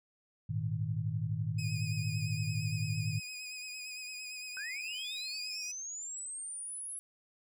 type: chord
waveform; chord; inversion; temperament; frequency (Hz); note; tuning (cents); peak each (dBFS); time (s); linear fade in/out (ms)
sine; Ab suspended second; none; equal with one note detuned; 103.83 / 115.8 / 155.56; Ab2 / Bb2 / Eb3; 0 / -11 / 0; -36; 0.49-3.2; 10
type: tone with vibrato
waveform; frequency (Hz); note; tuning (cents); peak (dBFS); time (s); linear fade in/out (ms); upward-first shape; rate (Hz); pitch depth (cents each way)
20% pulse; 2500; D#7; +8; -36; 1.58-5.72; 10; sine; 8.8; 36
type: linear sweep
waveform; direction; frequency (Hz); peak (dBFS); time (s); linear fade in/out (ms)
sine; up; 1494 to 10920; -39; 4.57-6.99; 0
effects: none